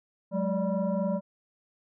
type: tone with frequency modulation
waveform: sine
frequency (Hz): 185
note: F#3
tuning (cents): 0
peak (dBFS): -25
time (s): 0.31-1.21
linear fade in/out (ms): 50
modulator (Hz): 394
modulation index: 1.3
effects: none